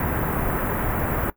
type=band-stop noise; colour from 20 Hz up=pink; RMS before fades=-24 dBFS; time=0-1.3 s; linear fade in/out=2 ms; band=1800 to 14000 Hz; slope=24 dB/octave; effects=noise-tail reverb RT60 0.1 s tail -18 dB re dry